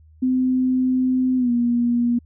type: tone with pitch glide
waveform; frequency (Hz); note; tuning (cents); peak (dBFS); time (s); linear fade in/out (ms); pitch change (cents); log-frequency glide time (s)
sine; 256.4 to 239.2; C4 to A#3; -35 to +45; -16; 0.22-2.19; 10; -120; 1.37-1.51
effects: added 78 Hz sine -47 dBFS peak until 2.25 s